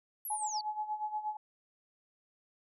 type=linear sweep; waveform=sine; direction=down; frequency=11840 to 4336 Hz; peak=-37 dBFS; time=0.25-0.61 s; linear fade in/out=2 ms
type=tone with tremolo; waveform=sine; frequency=851 Hz; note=G#5; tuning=42 cents sharp; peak=-31 dBFS; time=0.3-1.37 s; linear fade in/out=5 ms; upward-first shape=sine; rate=8.4 Hz; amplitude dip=75%
effects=none